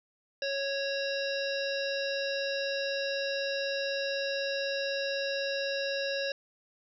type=harmonic tone; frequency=552 Hz; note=C#5; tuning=7 cents flat; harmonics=1 / 3 / 5 / 7 / 9 / 10; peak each=-32 / -37 / -39 / -40 / -42 / -42 dBFS; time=0.42-6.32 s; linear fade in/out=2 ms; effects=none